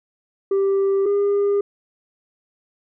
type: tone pair in turn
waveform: sine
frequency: 392 / 404 Hz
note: G4 / G#4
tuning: 0 / -48 cents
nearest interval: minor second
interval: 52 cents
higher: second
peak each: -13 / -13 dBFS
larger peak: neither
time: 0.51-1.06 / 1.06-1.61 s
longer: neither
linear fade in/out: 5 ms
effects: tanh soft clip ceiling -15 dBFS

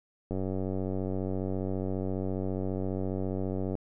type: click train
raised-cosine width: 2 ms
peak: -20 dBFS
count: 327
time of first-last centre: 0.31-3.752 s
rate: 94.7 Hz
effects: none

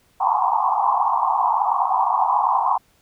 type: band-pass noise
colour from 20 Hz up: white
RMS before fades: -19 dBFS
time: 0.2-2.78 s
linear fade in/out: 10 ms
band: 740 to 1100 Hz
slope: 96 dB/octave
effects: pink hiss -60 dBFS RMS until 3.01 s

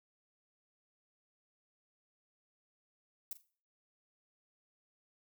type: noise with echo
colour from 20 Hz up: violet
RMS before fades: -40 dBFS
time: 3.31-3.33 s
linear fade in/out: 2 ms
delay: 42 ms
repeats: 2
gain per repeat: -15 dB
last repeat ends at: 3.414 s
effects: noise-tail reverb RT60 0.4 s tail -17 dB re dry

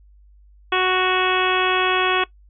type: harmonic tone with a mistuned harmonic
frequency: 370 Hz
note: F#4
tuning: in tune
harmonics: 1 / 2 / 3 / 4 / 5 / 6 / 7 / 8 / 9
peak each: -22 / -25 / -22 / -25 / -28 / -30 / -25 / -32 / -27 dBFS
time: 0.72-2.24 s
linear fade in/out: 5 ms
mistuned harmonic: 8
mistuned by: -20 cents
effects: noise-tail reverb RT60 0.1 s tail -19 dB re dry + added 50 Hz sine -47 dBFS peak until 2.49 s

